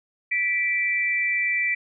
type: tone pair together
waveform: sine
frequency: 1965 / 2337 Hz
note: B6 / D7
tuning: -9 / -9 cents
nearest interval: minor third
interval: 300 cents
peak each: -24 / -23 dBFS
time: 0.31-1.75 s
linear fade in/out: 10 ms
effects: none